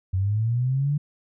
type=linear sweep; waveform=sine; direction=up; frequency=91.1 to 149.1 Hz; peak=-20 dBFS; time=0.13-0.98 s; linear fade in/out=10 ms; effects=none